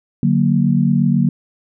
sine chord, D augmented, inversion none, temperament equal, 146.83 / 185 / 233.1 Hz, D3 / F#3 / A#3, 0 / 0 / 0 cents, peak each -16 dBFS, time 0.23-1.29 s, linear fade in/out 2 ms, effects none

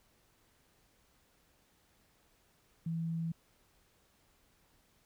sine tone, 164.81 Hz, E3, in tune, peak -33 dBFS, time 2.86-3.32 s, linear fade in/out 5 ms, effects pink hiss -70 dBFS RMS until 5.05 s

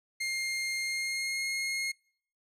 sawtooth tone with pitch glide, 2121 to 2148 Hz, C7 to C7, +23 to +45 cents, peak -27 dBFS, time 0.2-1.92 s, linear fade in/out 10 ms, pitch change +22 cents, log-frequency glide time 0.82-1.45 s, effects noise-tail reverb RT60 0.6 s tail -26 dB re dry + low-pass 10000 Hz 12 dB/octave

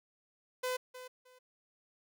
sawtooth tone with echo, 506 Hz, B4, 42 cents sharp, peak -29 dBFS, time 0.63-0.77 s, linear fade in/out 10 ms, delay 310 ms, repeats 2, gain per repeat -13 dB, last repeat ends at 1.39 s, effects none

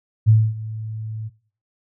sine tone with ADSR envelope, 109.7 Hz, A2, 5 cents flat, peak -8 dBFS, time 0.26-1.3 s, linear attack 29 ms, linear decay 250 ms, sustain -18 dB, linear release 31 ms, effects noise-tail reverb RT60 0.5 s tail -22 dB re dry

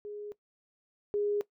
sine tone pair in turn, 415.3 / 412 Hz, G#4 / G#4, 0 / -14 cents, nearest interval unison, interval 14 cents, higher first, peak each -38 / -27 dBFS, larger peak second, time 0.05-0.32 / 1.14-1.41 s, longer neither, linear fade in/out 0 ms, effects noise-tail reverb RT60 0.1 s tail -18 dB re dry

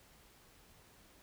silence, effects pink hiss -63 dBFS RMS until 1.22 s

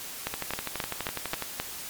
two click trains, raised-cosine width 0.3 ms, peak -14 / -12 dBFS, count 14 / 6, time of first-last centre 0.34-1.423 / 0.27-1.6 s, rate 12 / 3.76 Hz, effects white hiss -39 dBFS RMS until 1.89 s + MP3 96 kbps

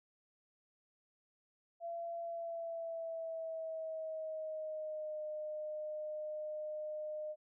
sine tone with pitch glide, 678 to 611 Hz, E5 to D#5, +49 to -32 cents, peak -39 dBFS, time 1.8-7.36 s, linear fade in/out 50 ms, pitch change -181 cents, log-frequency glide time 2.2-5.23 s, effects none

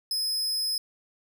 40% pulse tone, 5100 Hz, D#8, 42 cents sharp, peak -25 dBFS, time 0.11-0.78 s, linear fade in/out 2 ms, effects none

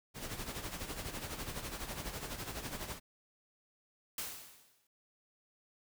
pink noise with tremolo, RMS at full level -40 dBFS, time 0.14-3 s, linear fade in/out 50 ms, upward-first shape sine, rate 12 Hz, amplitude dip 60%
white noise with exponential decay, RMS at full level -38 dBFS, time 4.18-4.87 s, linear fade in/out 2 ms, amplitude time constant 150 ms
effects none

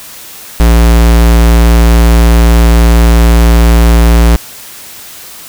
square tone, 57.7 Hz, A#1, 17 cents flat, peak -3 dBFS, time 0.6-4.36 s, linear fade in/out 0 ms, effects white hiss -29 dBFS RMS until 5.48 s

